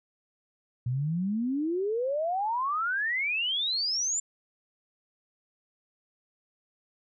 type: exponential sweep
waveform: sine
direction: up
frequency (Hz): 118.1 to 7330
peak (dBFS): -26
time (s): 0.86-4.2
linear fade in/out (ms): 5
effects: none